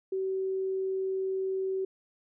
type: tone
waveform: sine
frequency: 381.2 Hz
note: G4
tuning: 48 cents flat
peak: -28 dBFS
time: 0.12-1.85 s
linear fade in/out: 5 ms
effects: none